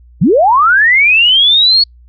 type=linear sweep; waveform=sine; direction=up; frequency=126 to 4416 Hz; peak=-5 dBFS; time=0.21-1.84 s; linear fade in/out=10 ms; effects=added 60 Hz sine -38 dBFS peak until 2.08 s + Opus 48 kbps